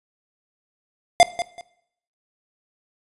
square tone with echo, 698.5 Hz, F5, in tune, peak -9 dBFS, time 1.2-1.23 s, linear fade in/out 0 ms, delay 190 ms, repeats 2, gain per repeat -13 dB, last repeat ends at 1.61 s, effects noise-tail reverb RT60 0.7 s tail -18 dB re dry + resampled to 24000 Hz

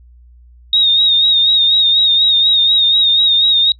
sine tone with vibrato, 3729 Hz, A#7, in tune, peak -8 dBFS, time 0.73-3.72 s, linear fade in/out 2 ms, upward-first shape sine, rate 4.1 Hz, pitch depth 50 cents each way, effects noise-tail reverb RT60 0.1 s tail -24 dB re dry + added 60 Hz sine -40 dBFS peak until 3.79 s

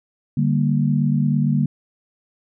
sine chord, G minor, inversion second, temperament equal, 146.83 / 196 / 233.1 Hz, D3 / G3 / Bb3, 0 / 0 / 0 cents, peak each -18 / -22 / -21 dBFS, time 0.37-1.66 s, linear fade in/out 5 ms, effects none

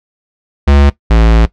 square tone pair in turn, 70.7 / 55.78 Hz, C#2 / A1, +35 / +24 cents, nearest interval major third, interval 411 cents, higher first, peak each -5 dBFS, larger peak neither, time 0.67-0.9 / 1.1-1.46 s, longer second, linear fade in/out 10 ms, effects noise-tail reverb RT60 0.1 s tail -17 dB re dry + low-pass 4000 Hz 12 dB/octave

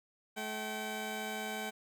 15% pulse tone pair together, 215.4 / 768 Hz, A3 / G5, -37 / -36 cents, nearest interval octave + minor seventh, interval 2201 cents, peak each -34 / -33 dBFS, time 0.36-1.71 s, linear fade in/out 20 ms, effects none

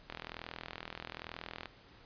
click train, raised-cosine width 0.3 ms, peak -25 dBFS, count 65, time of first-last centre 0.1-1.657 s, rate 41.1 Hz, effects pink hiss -59 dBFS RMS until 2.05 s + resampled to 11025 Hz

